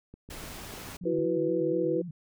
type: click train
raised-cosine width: 3 ms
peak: -33 dBFS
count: 8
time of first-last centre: 0.14-1.188 s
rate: 6.68 Hz
type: noise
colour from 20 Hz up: pink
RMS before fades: -42 dBFS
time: 0.3-0.97 s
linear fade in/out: 5 ms
type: tone with vibrato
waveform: sine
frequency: 165.2 Hz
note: E3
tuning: 4 cents sharp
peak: -36 dBFS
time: 1.01-2.11 s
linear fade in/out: 5 ms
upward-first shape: square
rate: 4.2 Hz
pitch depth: 120 cents each way
type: chord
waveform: sine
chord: E suspended second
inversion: none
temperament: equal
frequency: 329.6 / 370 / 493.9 Hz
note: E4 / F#4 / B4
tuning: 0 / 0 / 0 cents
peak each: -29 / -30 / -29 dBFS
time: 1.05-2.02 s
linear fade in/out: 10 ms
effects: none